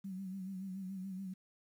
sine tone with vibrato, 190 Hz, F#3, 46 cents sharp, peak -40 dBFS, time 0.04-1.34 s, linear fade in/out 10 ms, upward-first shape sine, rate 7 Hz, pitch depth 58 cents each way, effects 11-bit

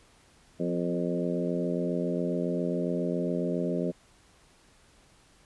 harmonic tone with a mistuned harmonic, 87.31 Hz, F2, in tune, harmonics 2 / 3 / 4 / 5 / 6 / 7, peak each -31 / -33 / -34 / -35 / -36 / -36 dBFS, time 0.59-3.92 s, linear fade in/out 20 ms, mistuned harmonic 3, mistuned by -29 cents, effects pink hiss -60 dBFS RMS until 5.45 s + resampled to 24000 Hz

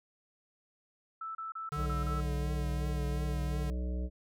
sine tone bursts, 1318.5 Hz, E6, in tune, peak -37 dBFS, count 6, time 1.21-2.205 s, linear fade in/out 5 ms, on 140 ms, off 31 ms
square tone with vibrato, 146.4 Hz, D3, 5 cents flat, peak -37 dBFS, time 1.72-3.7 s, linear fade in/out 0 ms, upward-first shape triangle, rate 2.8 Hz, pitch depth 41 cents each way
harmonic tone, 61.74 Hz, B1, in tune, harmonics 1 / 3 / 5 / 7 / 9 / 10, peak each -32 / -42 / -46 / -49 / -51 / -52 dBFS, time 1.75-4.1 s, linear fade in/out 50 ms
effects none

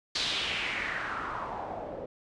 white noise with low-pass filter sweep, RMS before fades -34 dBFS, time 0.15-2.06 s, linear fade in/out 5 ms, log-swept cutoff 4400 to 510 Hz, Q 3.2, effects resampled to 22050 Hz

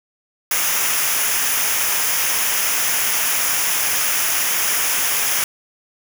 white noise with comb filter, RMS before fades -19 dBFS, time 0.51-5.44 s, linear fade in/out 2 ms, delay 0.24 ms, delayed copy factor -0.65, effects none

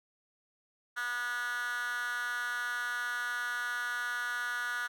10% pulse tone with high-pass filter, 242.9 Hz, B3, 29 cents flat, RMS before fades -35 dBFS, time 0.96-4.88 s, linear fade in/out 20 ms, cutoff 1500 Hz, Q 5.8, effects none

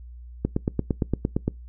click train, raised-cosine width 3 ms, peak -9 dBFS, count 10, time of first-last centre 0.45-1.48 s, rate 8.74 Hz, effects noise-tail reverb RT60 0.2 s tail -24 dB re dry + added 60 Hz sine -39 dBFS peak until 1.68 s

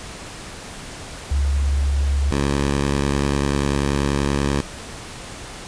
sine / 10% pulse tone pair in turn, 70 / 70.26 Hz, C#2 / C#2, +18 / +24 cents, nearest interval unison, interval 6 cents, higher second, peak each -16 / -10 dBFS, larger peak second, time 1.31-2.31 / 2.31-4.61 s, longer second, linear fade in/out 5 ms, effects pink hiss -35 dBFS RMS until 5.67 s + resampled to 22050 Hz

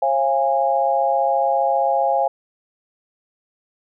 sine tone cluster, 540 / 687 / 822 Hz, C#5 / F5 / G#5, -45 / -29 / -18 cents, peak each -21 / -20 / -19 dBFS, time 0.02-2.28 s, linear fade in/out 5 ms, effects none

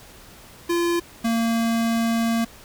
square tone pair in turn, 343.4 / 229.2 Hz, F4 / A#3, -29 / -29 cents, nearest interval perfect fifth, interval 700 cents, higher first, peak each -20 dBFS, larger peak neither, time 0.69-1 / 1.24-2.45 s, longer second, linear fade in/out 10 ms, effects pink hiss -46 dBFS RMS until 2.64 s

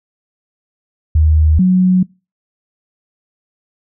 sine tone pair in turn, 77.78 / 184.03 Hz, D#2 / F#3, 0 / -9 cents, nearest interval octave + minor third, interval 1491 cents, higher second, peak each -7 dBFS, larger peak neither, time 1.15-1.59 / 1.59-2.03 s, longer neither, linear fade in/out 5 ms, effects noise-tail reverb RT60 0.3 s tail -25 dB re dry

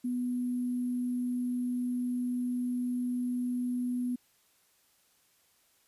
sine tone with sample-and-hold, 246.9 Hz, B3, in tune, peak -29 dBFS, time 0.04-4.16 s, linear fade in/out 10 ms, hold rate 11025 Hz, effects white hiss -68 dBFS RMS until 5.87 s + resampled to 32000 Hz

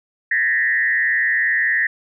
sine tone with frequency modulation, 1841 Hz, A#6, 22 cents flat, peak -15 dBFS, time 0.31-1.87 s, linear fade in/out 5 ms, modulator 125 Hz, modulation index 1.1, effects none

